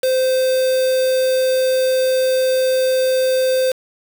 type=tone with quantisation; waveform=triangle; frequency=518 Hz; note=C5; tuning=17 cents flat; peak=-12 dBFS; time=0.03-3.72 s; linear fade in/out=5 ms; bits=4; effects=none